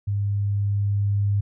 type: tone with level ramp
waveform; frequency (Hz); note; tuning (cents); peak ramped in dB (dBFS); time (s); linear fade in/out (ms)
sine; 101.2; G#2; -44; -21 to -18; 0.07-1.41; 10
effects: none